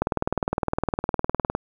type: click train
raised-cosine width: 1 ms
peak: -8 dBFS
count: 31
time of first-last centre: 0.02-1.551 s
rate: 19.6 Hz
effects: 8-bit